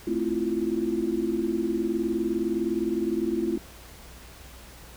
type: chord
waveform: sine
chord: F major seventh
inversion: first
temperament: equal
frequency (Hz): 220 / 261.6 / 329.6 / 349.2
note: A3 / C4 / E4 / F4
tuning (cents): 0 / 0 / 0 / 0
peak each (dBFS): -31 / -33 / -28 / -28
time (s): 0.07-3.58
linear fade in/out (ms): 5
effects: added 60 Hz sine -48 dBFS peak until 4.96 s + pink hiss -48 dBFS RMS until 4.96 s